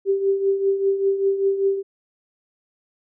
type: tone with tremolo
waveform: sine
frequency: 392 Hz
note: G4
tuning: in tune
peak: -14 dBFS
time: 0.05-1.83 s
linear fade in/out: 50 ms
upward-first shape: triangle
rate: 5.1 Hz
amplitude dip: 70%
effects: none